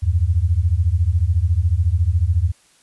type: beating tone pair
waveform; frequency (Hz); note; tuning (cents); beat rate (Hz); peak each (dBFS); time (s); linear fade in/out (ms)
sine; 79.2 / 93.2; D#2 / F#2; +31 / +13; 14; -17; 0.02-2.52; 20
effects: white hiss -55 dBFS RMS until 2.82 s + resampled to 24000 Hz